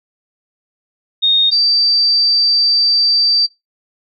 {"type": "tone pair in turn", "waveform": "sine", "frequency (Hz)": [3700, 4659], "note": ["A#7", "D8"], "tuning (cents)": [-14, -15], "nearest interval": "major third", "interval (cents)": 399, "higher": "second", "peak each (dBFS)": -9, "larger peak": "neither", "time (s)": [[1.22, 1.51], [1.51, 3.47]], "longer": "second", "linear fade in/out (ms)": 20, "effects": ["noise-tail reverb RT60 0.2 s tail -23 dB re dry"]}